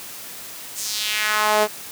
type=tone with high-pass filter sweep; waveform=sawtooth; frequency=212.6 Hz; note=G#3; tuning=41 cents sharp; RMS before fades=-21 dBFS; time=0.74-1.68 s; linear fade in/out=50 ms; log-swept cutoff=8200 to 490 Hz; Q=1.9; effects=white hiss -36 dBFS RMS until 1.91 s + high-pass 80 Hz 12 dB/octave